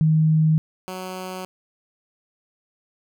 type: tone pair in turn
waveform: sine / 10% pulse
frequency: 157.1 / 185.47 Hz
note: D#3 / F#3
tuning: +17 / +4 cents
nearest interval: minor third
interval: 287 cents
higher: second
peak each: -14 / -22 dBFS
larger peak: first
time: 0.01-0.58 / 0.88-1.45 s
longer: neither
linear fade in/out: 0 ms
effects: none